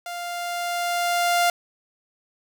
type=tone with level ramp; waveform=sawtooth; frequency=698.5 Hz; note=F5; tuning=in tune; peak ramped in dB=-27 to -13 dBFS; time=0.06-1.5 s; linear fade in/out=2 ms; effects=none